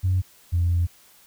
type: tone pair in turn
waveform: sine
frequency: 92.5 / 86.43 Hz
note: F#2 / F2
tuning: 0 / -17 cents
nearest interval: minor second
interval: 117 cents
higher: first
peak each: -17 dBFS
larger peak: neither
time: 0.03-0.22 / 0.52-0.87 s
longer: second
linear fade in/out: 20 ms
effects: tanh soft clip ceiling -14 dBFS + white hiss -54 dBFS RMS until 1.26 s